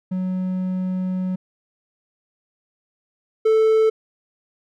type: tone pair in turn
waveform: triangle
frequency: 185 / 440 Hz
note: F#3 / A4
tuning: 0 / 0 cents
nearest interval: octave + minor third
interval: 1500 cents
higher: second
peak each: -19 / -11 dBFS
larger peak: second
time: 0.11-1.36 / 3.45-3.9 s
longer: first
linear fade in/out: 10 ms
effects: none